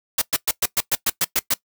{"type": "noise bursts", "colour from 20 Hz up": "white", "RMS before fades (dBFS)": -19, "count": 10, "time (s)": [0.18, 1.54], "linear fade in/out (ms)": 5, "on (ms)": 37, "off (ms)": 110, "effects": ["noise-tail reverb RT60 0.1 s tail -20 dB re dry"]}